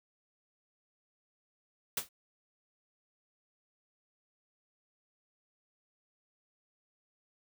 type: noise with exponential decay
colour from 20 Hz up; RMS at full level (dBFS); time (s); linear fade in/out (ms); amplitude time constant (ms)
white; -28; 1.97-2.09; 5; 25
effects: none